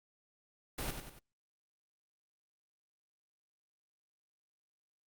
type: noise with echo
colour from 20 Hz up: pink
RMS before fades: -38 dBFS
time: 0.78-0.91 s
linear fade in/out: 5 ms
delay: 94 ms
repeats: 3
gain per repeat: -6 dB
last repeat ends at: 1.192 s
effects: Opus 48 kbps